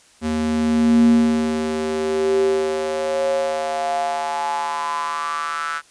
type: tone with high-pass filter sweep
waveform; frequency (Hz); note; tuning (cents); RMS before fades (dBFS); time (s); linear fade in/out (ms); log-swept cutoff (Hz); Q
square; 77.78; D#2; 0; -20; 0.21-5.82; 50; 170 to 1400; 7.5
effects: white hiss -52 dBFS RMS until 5.9 s + resampled to 22050 Hz